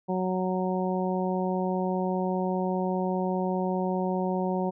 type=harmonic tone; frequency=185 Hz; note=F#3; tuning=in tune; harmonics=1 / 2 / 3 / 4 / 5; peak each=-28 / -31 / -33 / -34 / -35 dBFS; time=0.08-4.71 s; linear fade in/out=20 ms; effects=none